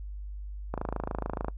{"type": "click train", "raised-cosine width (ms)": 1, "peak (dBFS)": -17, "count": 21, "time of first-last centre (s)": [0.74, 1.483], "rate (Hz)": 26.9, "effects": ["noise-tail reverb RT60 0.1 s tail -22 dB re dry", "added 50 Hz sine -36 dBFS peak until 1.57 s"]}